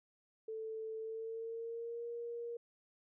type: tone with pitch glide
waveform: sine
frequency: 441.7 to 470.7 Hz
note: A4 to A#4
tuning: +7 to +17 cents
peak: -40 dBFS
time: 0.48-2.57 s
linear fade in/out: 5 ms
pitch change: +110 cents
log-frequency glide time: 0.98-2.05 s
effects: none